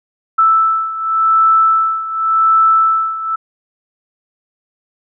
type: beating tone pair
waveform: sine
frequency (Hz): 1318.5 / 1319.39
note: E6 / E6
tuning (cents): 0 / +1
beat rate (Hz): 0.89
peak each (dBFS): -11 / -15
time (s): 0.38-3.36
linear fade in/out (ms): 10
effects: none